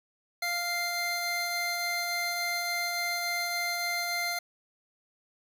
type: tone pair together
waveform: 25% pulse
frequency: 698.5 / 2092 Hz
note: F5 / C7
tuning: 0 / -1 cents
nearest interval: octave + perfect fifth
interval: 1899 cents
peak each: -30 / -27 dBFS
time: 0.42-4.39 s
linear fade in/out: 5 ms
effects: none